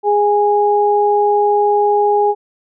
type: tone pair together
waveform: sine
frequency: 412.7 / 825.4 Hz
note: G#4 / G#5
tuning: -11 / -11 cents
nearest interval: octave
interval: 1200 cents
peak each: -13 dBFS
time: 0.03-2.35 s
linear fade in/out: 50 ms
effects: none